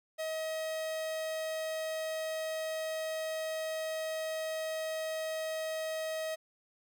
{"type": "tone", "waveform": "45% pulse", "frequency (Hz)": 635, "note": "D#5", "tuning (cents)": 35, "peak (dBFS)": -34, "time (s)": [0.18, 6.36], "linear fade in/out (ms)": 20, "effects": []}